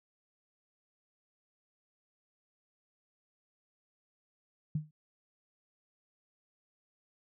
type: tone with exponential decay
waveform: sine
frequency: 153.1 Hz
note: D#3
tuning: 28 cents flat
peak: -26 dBFS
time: 4.75-4.91 s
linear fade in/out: 5 ms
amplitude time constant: 34 ms
effects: none

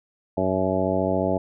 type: harmonic tone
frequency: 94.2 Hz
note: F#2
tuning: 32 cents sharp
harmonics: 1 / 2 / 3 / 4 / 5 / 6 / 7 / 9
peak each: -31 / -28 / -28 / -29 / -30 / -27 / -26 / -32 dBFS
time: 0.37-1.38 s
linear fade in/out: 5 ms
effects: none

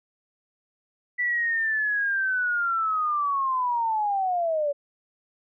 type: linear sweep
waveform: sine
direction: down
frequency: 1975.5 to 562 Hz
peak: -22 dBFS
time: 1.18-4.73 s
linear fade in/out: 20 ms
effects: none

